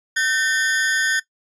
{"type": "ring-modulated tone", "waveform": "40% pulse", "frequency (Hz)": 1674, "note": "G#6", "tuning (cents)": 13, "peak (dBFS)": -14, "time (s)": [0.16, 1.2], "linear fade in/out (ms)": 10, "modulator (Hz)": 137, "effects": ["noise-tail reverb RT60 0.1 s tail -17 dB re dry", "resampled to 22050 Hz"]}